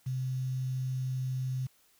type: tone with quantisation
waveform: sine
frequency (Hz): 129.5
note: C3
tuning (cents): -17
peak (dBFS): -30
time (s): 0.06-1.67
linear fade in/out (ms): 10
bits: 9
effects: white hiss -66 dBFS RMS until 1.99 s